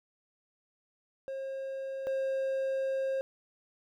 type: tone pair in turn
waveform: triangle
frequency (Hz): 537 / 534.7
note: C5 / C5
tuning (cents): +45 / +37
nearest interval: unison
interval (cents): 8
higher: first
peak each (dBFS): -33 / -27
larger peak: second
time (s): 1.28-2.07 / 2.07-3.21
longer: second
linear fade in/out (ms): 0
effects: none